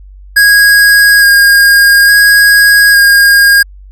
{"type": "tone with vibrato", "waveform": "square", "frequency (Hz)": 1636, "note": "G#6", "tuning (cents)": -26, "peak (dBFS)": -3, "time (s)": [0.36, 3.63], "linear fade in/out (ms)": 10, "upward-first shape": "square", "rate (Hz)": 0.58, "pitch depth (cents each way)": 13, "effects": ["added 48 Hz sine -30 dBFS peak until 3.91 s"]}